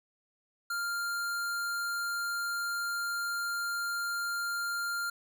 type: tone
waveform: square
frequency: 1396.9 Hz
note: F6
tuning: in tune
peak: -32 dBFS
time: 0.7-5.1 s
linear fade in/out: 5 ms
effects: none